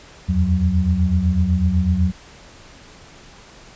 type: tone cluster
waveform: sine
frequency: 79.5 / 87.5 / 184.4 Hz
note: D#2 / F2 / F#3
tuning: +38 / +4 / -6 cents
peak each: -19 dBFS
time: 0.28-2.12 s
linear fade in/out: 20 ms
effects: pink hiss -44 dBFS RMS until 3.75 s + resampled to 16000 Hz